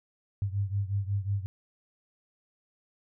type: beating tone pair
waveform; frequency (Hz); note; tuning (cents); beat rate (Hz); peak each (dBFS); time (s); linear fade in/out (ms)
sine; 98 / 103.5; G2 / G#2; 0 / -5; 5.5; -29 / -32; 0.42-1.46; 0
effects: none